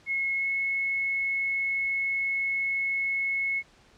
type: tone with pitch glide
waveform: sine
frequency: 2174 to 2187 Hz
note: C#7 to C#7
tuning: -34 to -24 cents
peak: -25 dBFS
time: 0.06-3.63 s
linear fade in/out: 50 ms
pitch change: +10 cents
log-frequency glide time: 0.36-0.47 s
effects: pink hiss -58 dBFS RMS until 3.97 s + low-pass 6000 Hz 12 dB/octave